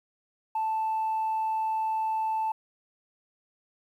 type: tone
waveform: sine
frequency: 880 Hz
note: A5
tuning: in tune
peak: -24 dBFS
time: 0.55-2.52 s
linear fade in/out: 5 ms
effects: tanh soft clip ceiling -23 dBFS + 10-bit